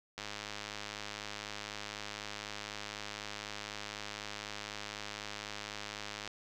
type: click train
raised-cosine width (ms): 0.2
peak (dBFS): -23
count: 635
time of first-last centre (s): 0.18-6.276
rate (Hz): 104
effects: none